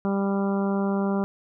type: harmonic tone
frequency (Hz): 197.5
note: G3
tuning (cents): +13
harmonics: 1 / 2 / 3 / 4 / 5 / 6 / 7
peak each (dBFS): -23 / -29 / -33 / -35 / -37 / -39 / -40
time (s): 0.05-1.24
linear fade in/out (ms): 0
effects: none